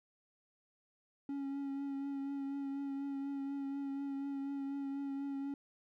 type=tone with vibrato; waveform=triangle; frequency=277.2 Hz; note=C#4; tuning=in tune; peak=-35 dBFS; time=1.29-5.54 s; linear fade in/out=2 ms; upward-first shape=triangle; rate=4.1 Hz; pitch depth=25 cents each way; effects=none